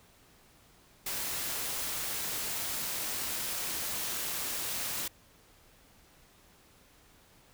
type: noise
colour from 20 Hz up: white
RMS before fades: -35 dBFS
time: 1.06-5.08 s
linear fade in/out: 5 ms
effects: pink hiss -61 dBFS RMS until 7.53 s